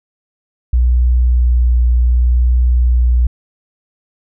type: tone with vibrato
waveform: sine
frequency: 60.8 Hz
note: B1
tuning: 26 cents flat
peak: -8 dBFS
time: 0.73-3.27 s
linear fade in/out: 5 ms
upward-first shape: triangle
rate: 0.67 Hz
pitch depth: 16 cents each way
effects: none